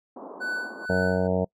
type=band-pass noise; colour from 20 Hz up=pink; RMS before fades=-41 dBFS; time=0.16-0.86 s; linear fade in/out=5 ms; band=220 to 1100 Hz; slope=48 dB/octave
type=tone with tremolo; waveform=triangle; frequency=1494 Hz; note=F#6; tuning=16 cents sharp; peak=-24 dBFS; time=0.4-1.28 s; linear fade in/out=20 ms; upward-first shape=sine; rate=2.1 Hz; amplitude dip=85%
type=harmonic tone; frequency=92.3 Hz; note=F#2; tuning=4 cents flat; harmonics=1 / 2 / 3 / 4 / 5 / 6 / 7 / 8 / 9 / 10; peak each=-31 / -26 / -35 / -37 / -27 / -29 / -29 / -38 / -41 / -42 dBFS; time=0.89-1.45 s; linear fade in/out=10 ms
effects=noise-tail reverb RT60 0.1 s tail -26 dB re dry